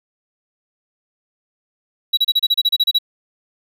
triangle tone bursts, 3894 Hz, B7, 25 cents flat, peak -10 dBFS, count 12, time 2.13-2.987 s, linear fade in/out 10 ms, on 43 ms, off 31 ms, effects none

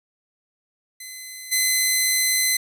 10% pulse tone with level steps, 2037 Hz, C7, 47 cents flat, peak -26 / -9 dBFS, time 1-2.57 s, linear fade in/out 5 ms, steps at 1.51 s, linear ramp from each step 20 ms, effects none

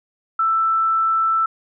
sine tone, 1326 Hz, E6, 10 cents sharp, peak -15 dBFS, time 0.39-1.46 s, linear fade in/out 5 ms, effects none

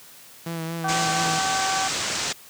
sawtooth tone with vibrato, 164.81 Hz, E3, in tune, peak -24 dBFS, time 0.46-1.39 s, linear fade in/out 5 ms, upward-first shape sine, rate 4.3 Hz, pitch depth 29 cents each way
harmonic tone, 383.5 Hz, G4, 38 cents flat, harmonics 2 / 3 / 4, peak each -25 / -30 / -31 dBFS, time 0.84-1.88 s, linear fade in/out 5 ms
white low-pass noise, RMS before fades -27 dBFS, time 0.88-2.33 s, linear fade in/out 10 ms, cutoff 7900 Hz, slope 48 dB/octave
effects white hiss -47 dBFS RMS until 2.49 s + high-pass 80 Hz 12 dB/octave

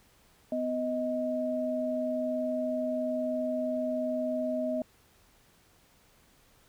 sine tone pair together, 251 / 628 Hz, B3 / D#5, +28 / +16 cents, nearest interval octave + major third, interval 1588 cents, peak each -32 / -30 dBFS, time 0.52-4.82 s, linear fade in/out 2 ms, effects pink hiss -63 dBFS RMS until 6.68 s

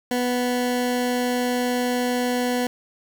20% pulse tone, 246.9 Hz, B3, in tune, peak -16 dBFS, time 0.11-2.67 s, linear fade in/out 2 ms, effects 8-bit

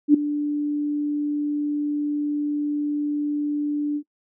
sine tone with ADSR envelope, 293.9 Hz, D4, 1 cent sharp, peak -7 dBFS, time 0.08-4.03 s, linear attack 62 ms, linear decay 6 ms, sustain -14 dB, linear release 68 ms, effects noise-tail reverb RT60 0.1 s tail -23 dB re dry

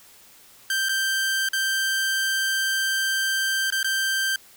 sawtooth tone with dropouts, 1568 Hz, G6, in tune, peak -18 dBFS, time 0.7-4.36 s, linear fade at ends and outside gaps 2 ms, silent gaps 0.887-0.892 / 1.488-1.532 / 3.703-3.723 / 3.83-3.844 s, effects white hiss -51 dBFS RMS until 4.56 s

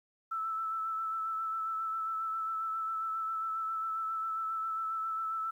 sine tone with vibrato, 1318.5 Hz, E6, in tune, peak -32 dBFS, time 0.31-5.51 s, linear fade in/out 10 ms, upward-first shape sine, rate 7.4 Hz, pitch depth 20 cents each way, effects 11-bit

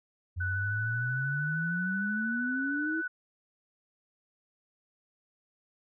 sine exponential sweep, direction up, 87.31 to 329.6 Hz, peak -31 dBFS, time 0.36-3.02 s, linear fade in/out 20 ms
sine tone with vibrato, 1489 Hz, F#6, 11 cents sharp, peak -31 dBFS, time 0.4-3.08 s, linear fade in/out 10 ms, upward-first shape sine, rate 13 Hz, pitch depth 16 cents each way
effects none

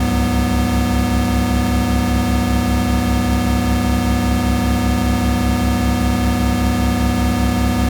square tone cluster, 64.7 / 69.8 / 102.9 / 186.3 / 244.5 Hz, C2 / C#2 / G#2 / F#3 / B3, -19 / +13 / -16 / +12 / -17 cents, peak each -24 / -20 / -22 / -24 / -19 dBFS, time 0-7.89 s, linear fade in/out 5 ms, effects none

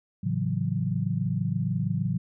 sine chord, F# minor seventh, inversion first, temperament equal, 110 / 138.59 / 164.81 / 185 Hz, A2 / C#3 / E3 / F#3, 0 / 0 / 0 / 0 cents, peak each -30 dBFS, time 0.23-2.18 s, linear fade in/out 10 ms, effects none

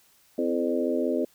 harmonic tone with a mistuned harmonic, 85.8 Hz, F2, 30 cents flat, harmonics 3 / 4 / 5 / 6 / 7, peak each -28 / -29 / -30 / -31 / -31 dBFS, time 0.38-1.25 s, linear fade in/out 5 ms, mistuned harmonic 4, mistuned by -52 cents, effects white hiss -61 dBFS RMS until 1.34 s

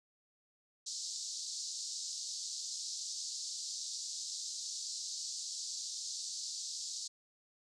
pink band-pass noise, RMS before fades -42 dBFS, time 0.86-7.08 s, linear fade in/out 10 ms, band 4200 to 7700 Hz, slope 48 dB/octave, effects none

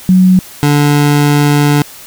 sine / 25% pulse tone pair in turn, 185 / 145.85 Hz, F#3 / D3, 0 / -12 cents, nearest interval major third, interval 412 cents, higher first, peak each -3 dBFS, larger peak neither, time 0.09-0.39 / 0.63-1.82 s, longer second, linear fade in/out 0 ms, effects white hiss -33 dBFS RMS until 2.06 s

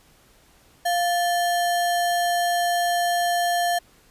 sine tone with sample-and-hold, 698.5 Hz, F5, in tune, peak -19 dBFS, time 0.85-3.79 s, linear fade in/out 10 ms, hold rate 2450 Hz, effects pink hiss -56 dBFS RMS until 4.1 s + resampled to 32000 Hz

